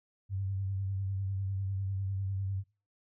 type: tone with vibrato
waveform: sine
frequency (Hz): 96.9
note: G2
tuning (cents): -20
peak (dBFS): -31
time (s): 0.29-2.64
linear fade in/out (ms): 50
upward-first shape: sine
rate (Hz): 10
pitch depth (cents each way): 36
effects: noise-tail reverb RT60 0.3 s tail -20 dB re dry